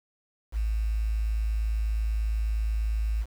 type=tone with quantisation; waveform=sine; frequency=54.2 Hz; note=A1; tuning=25 cents flat; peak=-24 dBFS; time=0.52-3.26 s; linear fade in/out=50 ms; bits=8; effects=none